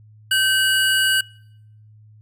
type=tone pair together; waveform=square; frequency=1547 / 2920 Hz; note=G6 / F#7; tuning=-23 / -24 cents; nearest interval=major seventh; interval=1099 cents; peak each=-19 dBFS; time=0.31-1.21 s; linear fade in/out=5 ms; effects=noise-tail reverb RT60 0.8 s tail -26 dB re dry + added 107 Hz sine -45 dBFS peak until 2.21 s